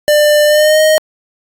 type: tone with pitch glide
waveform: square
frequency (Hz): 596 to 623.1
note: D5 to D#5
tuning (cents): +25 to +2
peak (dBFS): -7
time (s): 0.08-0.98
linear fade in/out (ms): 0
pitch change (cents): +77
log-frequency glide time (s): 0.46-0.81
effects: AAC 64 kbps